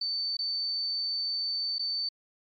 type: tone with dropouts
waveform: sine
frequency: 4543 Hz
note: C#8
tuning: 42 cents sharp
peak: -28 dBFS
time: 0.01-2.09 s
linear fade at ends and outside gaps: 5 ms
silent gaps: 0.37-0.389 / 1.784-1.793 s
effects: MP3 48 kbps